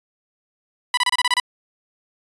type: tone bursts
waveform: 15% pulse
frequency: 987.8 Hz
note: B5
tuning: in tune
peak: -9 dBFS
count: 8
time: 0.94-1.4 s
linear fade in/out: 2 ms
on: 33 ms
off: 28 ms
effects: resampled to 22050 Hz